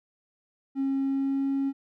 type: tone with pitch glide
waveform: triangle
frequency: 271.4 to 273.8 Hz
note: C#4 to C#4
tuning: -36 to -21 cents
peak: -21 dBFS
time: 0.75-1.73 s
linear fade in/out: 50 ms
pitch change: +15 cents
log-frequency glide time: 1.01-1.49 s
effects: tanh soft clip ceiling -20 dBFS